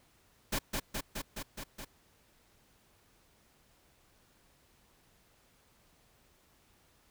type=noise with echo; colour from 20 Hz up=pink; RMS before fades=-32 dBFS; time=0.52-0.59 s; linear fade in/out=10 ms; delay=210 ms; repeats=6; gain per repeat=-2 dB; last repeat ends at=1.85 s; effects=pink hiss -67 dBFS RMS until 7.1 s